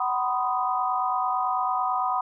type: tone cluster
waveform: sine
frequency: 751 / 983 / 1032 / 1243 Hz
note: F#5 / B5 / C6 / D#6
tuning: +26 / -8 / -24 / -2 cents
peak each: -27 / -28 / -31 / -28 dBFS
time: 0-2.21 s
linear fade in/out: 5 ms
effects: none